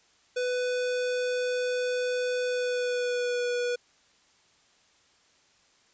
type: tone with pitch glide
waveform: square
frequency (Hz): 497.6 to 487.4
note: B4 to B4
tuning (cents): +13 to -23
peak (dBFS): -27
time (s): 0.36-3.76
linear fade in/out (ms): 10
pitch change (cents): -36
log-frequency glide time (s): 2.45-3.48
effects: white hiss -63 dBFS RMS until 5.93 s + resampled to 16000 Hz